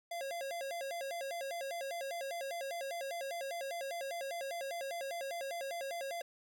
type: tone with vibrato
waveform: square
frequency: 611 Hz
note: D#5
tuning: 32 cents flat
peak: -39 dBFS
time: 0.11-6.22 s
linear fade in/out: 5 ms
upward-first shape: square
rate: 5 Hz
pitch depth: 200 cents each way
effects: none